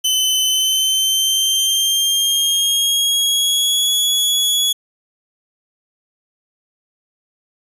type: tone with pitch glide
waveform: sawtooth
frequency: 3041 to 3374 Hz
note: F#7 to G#7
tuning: +47 to +27 cents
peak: -11 dBFS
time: 0.04-4.73 s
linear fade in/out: 10 ms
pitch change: +180 cents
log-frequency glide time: 0.46-3.91 s
effects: resampled to 32000 Hz